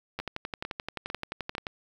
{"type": "two click trains", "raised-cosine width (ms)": 0.3, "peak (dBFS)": [-18, -17], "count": [4, 18], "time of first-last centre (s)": [[0.2, 1.551], [0.19, 1.668]], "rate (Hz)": [2.22, 11.5], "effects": ["8-bit"]}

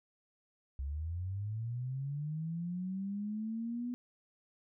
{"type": "linear sweep", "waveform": "sine", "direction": "up", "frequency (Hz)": [65.41, 247.4], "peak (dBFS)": -35, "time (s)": [0.79, 3.94], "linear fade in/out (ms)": 0, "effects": []}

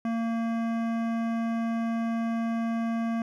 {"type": "tone with hard clipping", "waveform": "sine", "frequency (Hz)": 229, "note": "A#3", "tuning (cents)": -31, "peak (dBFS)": -28, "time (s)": [0.05, 3.22], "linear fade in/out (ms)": 2, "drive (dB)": 15, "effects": []}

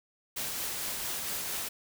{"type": "noise with tremolo", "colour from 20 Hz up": "white", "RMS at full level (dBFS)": -34, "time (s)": [0.36, 1.69], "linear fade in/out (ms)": 10, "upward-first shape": "triangle", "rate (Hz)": 4.4, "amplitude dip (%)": 25, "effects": []}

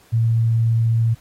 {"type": "tone", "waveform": "sine", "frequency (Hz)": 114.3, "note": "A#2", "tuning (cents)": -34, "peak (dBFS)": -14, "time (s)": [0.12, 1.15], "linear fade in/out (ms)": 20, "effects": ["pink hiss -53 dBFS RMS until 1.2 s", "AAC 48 kbps"]}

